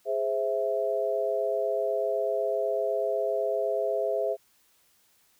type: chord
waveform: sine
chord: Ab augmented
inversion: none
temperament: equal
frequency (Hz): 415.3 / 523.3 / 659.3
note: Ab4 / C5 / E5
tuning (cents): 0 / 0 / 0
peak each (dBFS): -30 / -30 / -28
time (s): 0.05-4.37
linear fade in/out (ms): 50
effects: white hiss -65 dBFS RMS until 5.39 s